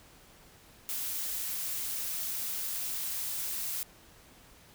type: noise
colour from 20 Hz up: blue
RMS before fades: -35 dBFS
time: 0.89-3.83 s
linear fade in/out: 0 ms
effects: pink hiss -57 dBFS RMS until 4.74 s